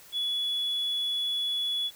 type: tone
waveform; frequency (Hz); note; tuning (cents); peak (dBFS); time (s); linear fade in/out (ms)
sine; 3400; G#7; +40; -25; 0.12-1.91; 50
effects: tanh soft clip ceiling -24 dBFS + white hiss -52 dBFS RMS until 1.95 s